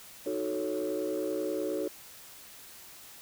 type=chord; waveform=sine; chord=D# half-diminished seventh; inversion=none; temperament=equal; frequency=311.1 / 370 / 440 / 554.4 Hz; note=D#4 / F#4 / A4 / C#5; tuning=0 / 0 / 0 / 0 cents; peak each=-34 dBFS; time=0.26-1.88 s; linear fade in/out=5 ms; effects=tanh soft clip ceiling -24 dBFS + white hiss -50 dBFS RMS until 3.21 s